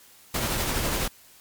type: noise with tremolo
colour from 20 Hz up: pink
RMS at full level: -25 dBFS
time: 0.34-1.08 s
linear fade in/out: 5 ms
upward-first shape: triangle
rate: 12 Hz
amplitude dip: 35%
effects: white hiss -53 dBFS RMS until 1.4 s + MP3 96 kbps